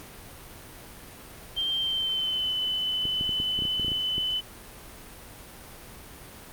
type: tone with pitch glide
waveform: sine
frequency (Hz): 3156 to 3017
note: G7 to F#7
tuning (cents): +11 to +33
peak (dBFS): -25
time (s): 1.56-4.41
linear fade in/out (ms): 20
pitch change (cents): -78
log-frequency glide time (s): 1.75-2.52
type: clicks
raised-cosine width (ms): 3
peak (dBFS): -22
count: 12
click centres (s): 3.054 / 3.211 / 3.293 / 3.401 / 3.59 / 3.622 / 3.653 / 3.797 / 3.847 / 3.882 / 3.918 / 4.181
effects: pink hiss -45 dBFS RMS until 6.52 s + Opus 48 kbps